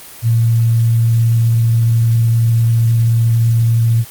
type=tone; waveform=sine; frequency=115.2 Hz; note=A#2; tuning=20 cents flat; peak=-9 dBFS; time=0.22-4.05 s; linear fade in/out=50 ms; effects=white hiss -35 dBFS RMS until 4.1 s + Opus 24 kbps